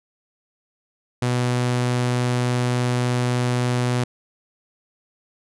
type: tone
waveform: sawtooth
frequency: 123.47 Hz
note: B2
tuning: in tune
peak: -15 dBFS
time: 1.22-4.04 s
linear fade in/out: 5 ms
effects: resampled to 24000 Hz